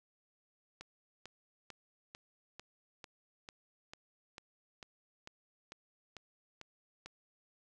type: click train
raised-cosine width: 0.2 ms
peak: -30 dBFS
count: 15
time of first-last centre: 0.81-7.06 s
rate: 2.24 Hz
effects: none